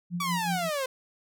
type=tone with tremolo; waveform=sine; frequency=174.61 Hz; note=F3; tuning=in tune; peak=-27 dBFS; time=0.1-0.7 s; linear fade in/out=50 ms; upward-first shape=sine; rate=5.4 Hz; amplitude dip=75%
type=exponential sweep; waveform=sawtooth; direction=down; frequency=1165 to 508 Hz; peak=-24 dBFS; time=0.2-0.86 s; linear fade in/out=5 ms
effects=none